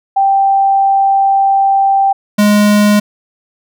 sine / square tone pair in turn, 784 / 207.7 Hz, G5 / G#3, 0 / 0 cents, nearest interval octave + major seventh, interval 2300 cents, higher first, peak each -7 dBFS, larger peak neither, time 0.16-2.13 / 2.38-3 s, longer first, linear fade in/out 10 ms, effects none

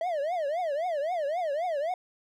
triangle tone with vibrato, 639 Hz, D#5, 46 cents sharp, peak -25 dBFS, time 0.01-1.94 s, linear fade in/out 2 ms, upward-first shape triangle, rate 3.8 Hz, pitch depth 280 cents each way, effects none

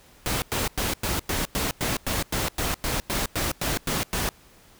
pink noise bursts, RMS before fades -26 dBFS, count 16, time 0.26-4.29 s, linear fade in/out 0 ms, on 160 ms, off 98 ms, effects pink hiss -54 dBFS RMS until 4.79 s

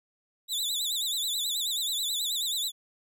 sawtooth tone with vibrato, 3709 Hz, A#7, 9 cents flat, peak -25 dBFS, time 0.48-2.72 s, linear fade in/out 50 ms, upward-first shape sine, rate 9.3 Hz, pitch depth 140 cents each way, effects none

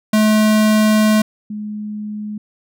square / sine tone pair in turn, 215 / 210.6 Hz, A3 / G#3, -40 / +24 cents, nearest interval unison, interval 36 cents, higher first, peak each -11 / -23 dBFS, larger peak first, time 0.13-1.22 / 1.5-2.38 s, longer first, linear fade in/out 5 ms, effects none

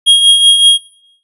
square tone with tremolo, 3268 Hz, G#7, 29 cents flat, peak -3 dBFS, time 0.06-0.78 s, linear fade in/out 20 ms, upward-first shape triangle, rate 5.3 Hz, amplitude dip 60%, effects noise-tail reverb RT60 0.7 s tail -19 dB re dry + resampled to 24000 Hz

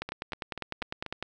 two click trains, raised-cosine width 0.3 ms, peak -20 / -17 dBFS, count 5 / 13, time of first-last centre 0.09-1.063 / 0.02-1.226 s, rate 4.11 / 9.95 Hz, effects none

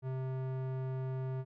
square tone with low-pass filter, 130.81 Hz, C3, in tune, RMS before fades -37 dBFS, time 0.02-1.45 s, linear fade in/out 50 ms, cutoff 1100 Hz, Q 0.54, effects none

